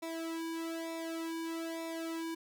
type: tone with flanger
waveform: sawtooth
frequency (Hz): 328.4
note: E4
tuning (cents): -6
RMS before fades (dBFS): -39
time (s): 0.02-2.35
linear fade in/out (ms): 10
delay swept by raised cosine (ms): 0.65 to 1.54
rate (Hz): 1.1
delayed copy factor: -1
effects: none